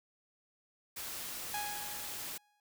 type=noise; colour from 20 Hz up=white; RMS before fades=-42 dBFS; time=0.96-2.38 s; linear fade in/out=10 ms
type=tone with exponential decay; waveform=sawtooth; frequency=830 Hz; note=G#5; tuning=1 cent flat; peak=-31 dBFS; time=1.54-2.6 s; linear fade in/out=1 ms; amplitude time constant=230 ms
effects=none